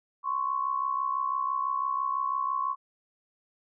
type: tone pair together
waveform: sine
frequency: 1042.7 / 1108.7 Hz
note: C6 / C#6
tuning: -6 / 0 cents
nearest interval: minor second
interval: 106 cents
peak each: -31 / -28 dBFS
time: 0.23-2.76 s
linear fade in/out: 50 ms
effects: none